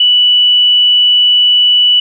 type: tone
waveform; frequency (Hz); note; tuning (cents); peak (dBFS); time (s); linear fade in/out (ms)
sine; 2960; F#7; 0; -5; 0-2; 5
effects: none